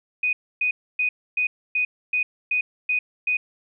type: tone bursts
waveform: sine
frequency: 2489 Hz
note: D#7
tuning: in tune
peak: -19 dBFS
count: 9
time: 0.23-3.37 s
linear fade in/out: 5 ms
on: 100 ms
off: 280 ms
effects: none